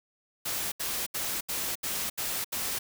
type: noise bursts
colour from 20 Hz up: white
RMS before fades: -32 dBFS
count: 7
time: 0.45-2.79 s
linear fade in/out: 10 ms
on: 270 ms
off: 75 ms
effects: none